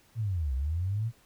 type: linear two-way sweep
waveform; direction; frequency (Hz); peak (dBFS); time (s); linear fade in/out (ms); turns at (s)
sine; down then up; 118.9 to 62.5 to 118.9; -27; 0.15-1.12; 50; 0.54
effects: pink hiss -62 dBFS RMS until 1.25 s